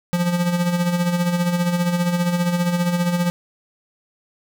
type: tone with tremolo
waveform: square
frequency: 175.1 Hz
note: F3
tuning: 5 cents sharp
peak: -16 dBFS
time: 0.13-3.3 s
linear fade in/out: 0 ms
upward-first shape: sine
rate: 15 Hz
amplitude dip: 55%
effects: none